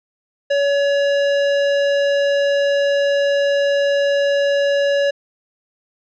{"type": "tone with hard clipping", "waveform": "triangle", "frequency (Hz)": 565, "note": "C#5", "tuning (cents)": 33, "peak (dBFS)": -16, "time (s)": [0.5, 5.11], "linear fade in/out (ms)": 10, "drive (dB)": 18, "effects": ["resampled to 16000 Hz"]}